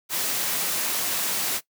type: noise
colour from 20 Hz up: white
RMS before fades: -26 dBFS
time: 0.09-1.61 s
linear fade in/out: 50 ms
effects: noise-tail reverb RT60 0.1 s tail -18 dB re dry + high-pass 150 Hz 12 dB/octave